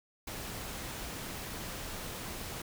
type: noise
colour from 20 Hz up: pink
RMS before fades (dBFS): -41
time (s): 0.27-2.62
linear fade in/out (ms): 5
effects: none